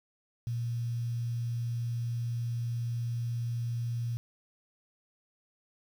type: tone with quantisation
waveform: sine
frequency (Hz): 118.2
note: A#2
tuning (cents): +24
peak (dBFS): -30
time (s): 0.47-4.17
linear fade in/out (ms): 0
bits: 9
effects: none